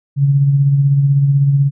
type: tone with tremolo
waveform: sine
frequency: 140 Hz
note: C#3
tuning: 18 cents sharp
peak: -7 dBFS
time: 0.16-1.71 s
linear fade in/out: 50 ms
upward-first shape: sine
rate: 16 Hz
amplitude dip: 40%
effects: none